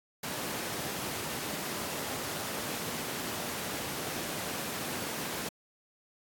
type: high-pass noise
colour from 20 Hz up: pink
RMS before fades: -37 dBFS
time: 0.23-5.49 s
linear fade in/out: 5 ms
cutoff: 160 Hz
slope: 12 dB/octave
effects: AAC 64 kbps